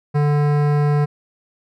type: tone with hard clipping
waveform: sine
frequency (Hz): 146.83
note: D3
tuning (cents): 0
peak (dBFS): -16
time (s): 0.14-1.06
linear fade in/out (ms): 20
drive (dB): 17
effects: none